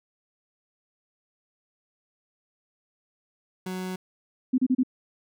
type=tone; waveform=30% pulse; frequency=185 Hz; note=F#3; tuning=in tune; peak=-28 dBFS; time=3.66-3.96 s; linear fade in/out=5 ms
type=tone bursts; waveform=sine; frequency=256.4 Hz; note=C4; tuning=35 cents flat; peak=-18 dBFS; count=4; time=4.53-4.834 s; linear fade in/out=10 ms; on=52 ms; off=32 ms
effects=none